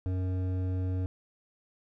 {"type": "tone with hard clipping", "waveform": "sine", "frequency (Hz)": 92.5, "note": "F#2", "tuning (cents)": 0, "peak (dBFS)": -30, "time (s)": [0.06, 1.06], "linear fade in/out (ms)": 0, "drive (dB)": 11, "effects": []}